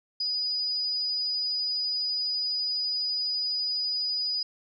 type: tone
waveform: sine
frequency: 4944 Hz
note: D#8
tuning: 12 cents flat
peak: -26 dBFS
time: 0.2-4.43 s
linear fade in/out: 5 ms
effects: none